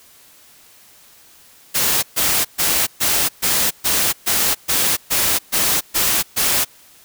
white noise bursts, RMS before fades -17 dBFS, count 12, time 1.74-6.65 s, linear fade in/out 20 ms, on 290 ms, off 130 ms, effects white hiss -48 dBFS RMS until 7.04 s

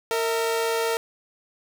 sawtooth tone pair together, 458.1 / 649.1 Hz, A#4 / E5, -30 / -27 cents, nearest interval tritone, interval 603 cents, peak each -19 / -27 dBFS, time 0.11-0.97 s, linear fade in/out 0 ms, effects none

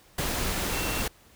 sine tone in noise, 2708 Hz, E7, 46 cents sharp, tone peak -36 dBFS, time 0.73-1.02 s, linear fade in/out 5 ms, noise pink, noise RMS -29 dBFS, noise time 0.18-1.08 s, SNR -10 dB, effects pink hiss -57 dBFS RMS until 1.35 s

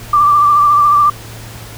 sine tone with vibrato, 1174.7 Hz, D6, in tune, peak -6 dBFS, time 0.13-1.1 s, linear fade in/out 5 ms, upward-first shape triangle, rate 14 Hz, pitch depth 40 cents each way, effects added 112 Hz sine -32 dBFS peak until 1.77 s + pink hiss -33 dBFS RMS until 1.77 s

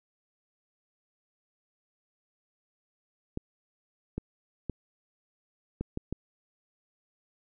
clicks, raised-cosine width 3 ms, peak -19 dBFS, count 6, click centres 3.374 / 4.18 / 4.697 / 5.81 / 5.974 / 6.126 s, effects none

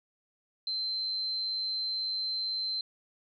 sine tone, 4101 Hz, C8, 36 cents flat, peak -30 dBFS, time 0.67-2.81 s, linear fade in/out 2 ms, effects none

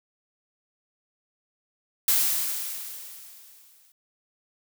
blue noise with exponential decay, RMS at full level -20 dBFS, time 2.08-3.92 s, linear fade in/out 2 ms, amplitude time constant 400 ms, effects none

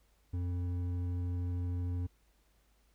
triangle tone with hard clipping, 88.7 Hz, F2, 27 cents sharp, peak -34 dBFS, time 0.33-2.07 s, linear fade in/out 10 ms, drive 11 dB, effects added 52 Hz sine -68 dBFS peak until 2.94 s + pink hiss -73 dBFS RMS until 2.94 s

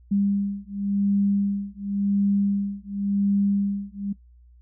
sine beating tone pair, 199.7 / 200.62 Hz, G3 / G3, +32 / +40 cents, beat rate 0.92 Hz, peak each -24 dBFS, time 0.11-4.13 s, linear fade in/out 10 ms, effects noise-tail reverb RT60 0.1 s tail -17 dB re dry + added 60 Hz sine -49 dBFS peak until 4.61 s

